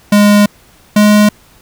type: tone pair in turn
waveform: square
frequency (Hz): 206.2 / 209.2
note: G#3 / G#3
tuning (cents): -12 / +13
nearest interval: unison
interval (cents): 25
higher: second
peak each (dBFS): -5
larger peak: neither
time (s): 0.12-0.46 / 0.96-1.29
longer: first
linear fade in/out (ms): 5
effects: pink hiss -45 dBFS RMS until 1.61 s